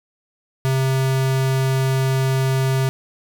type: tone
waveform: square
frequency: 132.7 Hz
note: C3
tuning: 25 cents sharp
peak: -17 dBFS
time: 0.65-2.89 s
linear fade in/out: 0 ms
effects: none